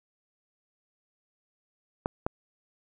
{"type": "clicks", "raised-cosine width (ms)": 1, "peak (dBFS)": -13, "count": 2, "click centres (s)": [2.059, 2.265], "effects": []}